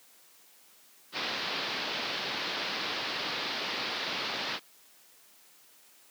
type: low-pass noise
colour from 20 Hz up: white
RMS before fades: -34 dBFS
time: 1.12-4.6 s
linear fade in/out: 50 ms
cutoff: 4800 Hz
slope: 48 dB/octave
effects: white hiss -59 dBFS RMS until 6.1 s + high-pass 200 Hz 12 dB/octave